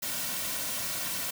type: noise with comb filter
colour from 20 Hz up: white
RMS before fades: -33 dBFS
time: 0.02-1.31 s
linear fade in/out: 10 ms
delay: 2.4 ms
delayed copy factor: -0.55
effects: none